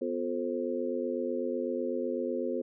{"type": "harmonic tone with a mistuned harmonic", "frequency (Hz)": 88, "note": "F2", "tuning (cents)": 14, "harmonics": [3, 4, 5, 6], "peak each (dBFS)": [-35, -35, -35, -35], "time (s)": [0.01, 2.62], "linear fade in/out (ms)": 10, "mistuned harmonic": 3, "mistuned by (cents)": -93, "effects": []}